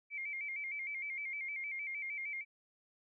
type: tone with vibrato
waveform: sine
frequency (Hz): 2215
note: C#7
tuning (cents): -2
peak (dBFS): -38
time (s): 0.1-2.45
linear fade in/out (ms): 50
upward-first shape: square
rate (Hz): 6.5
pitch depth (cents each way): 70
effects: none